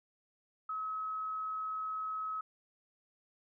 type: tone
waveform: sine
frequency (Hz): 1282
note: E6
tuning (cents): -49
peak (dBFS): -35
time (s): 0.69-2.41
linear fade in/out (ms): 5
effects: none